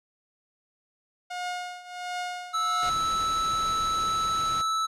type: tone with tremolo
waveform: sawtooth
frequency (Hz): 718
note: F5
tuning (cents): +48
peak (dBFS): -25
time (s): 1.3-2.9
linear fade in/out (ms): 10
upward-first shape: triangle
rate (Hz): 1.4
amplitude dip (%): 85
type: tone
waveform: square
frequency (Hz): 1311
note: E6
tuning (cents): -10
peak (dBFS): -25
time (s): 2.53-4.87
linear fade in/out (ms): 20
type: noise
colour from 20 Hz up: pink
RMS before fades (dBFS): -39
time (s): 2.82-4.62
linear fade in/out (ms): 10
effects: low-pass 7000 Hz 12 dB/octave